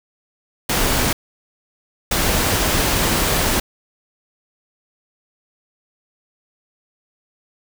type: noise bursts at uneven times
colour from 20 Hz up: pink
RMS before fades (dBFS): -18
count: 2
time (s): 0.69-1.13 / 2.11-3.6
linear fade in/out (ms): 5
effects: none